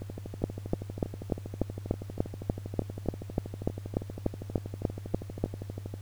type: two click trains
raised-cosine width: 2 ms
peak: -12 / -24 dBFS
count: 18 / 75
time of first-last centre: 0.44-5.44 / 0.02-5.94 s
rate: 3.4 / 12.5 Hz
effects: added 99 Hz sine -39 dBFS peak until 6.01 s + pink hiss -57 dBFS RMS until 6.01 s